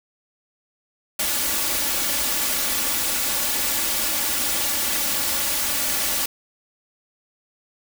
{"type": "noise with comb filter", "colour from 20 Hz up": "white", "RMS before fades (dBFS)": -23, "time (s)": [1.19, 6.26], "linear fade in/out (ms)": 5, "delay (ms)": 3.5, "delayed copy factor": 0.65, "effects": []}